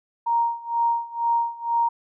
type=tone with tremolo; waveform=sine; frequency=934 Hz; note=A#5; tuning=3 cents sharp; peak=-17 dBFS; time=0.26-1.89 s; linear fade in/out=10 ms; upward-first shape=sine; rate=2.1 Hz; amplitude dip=90%; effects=none